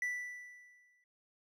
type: tone with exponential decay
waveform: triangle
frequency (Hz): 1972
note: B6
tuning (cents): -3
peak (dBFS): -30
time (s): 0.02-1.04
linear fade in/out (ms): 2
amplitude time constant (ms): 220
effects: none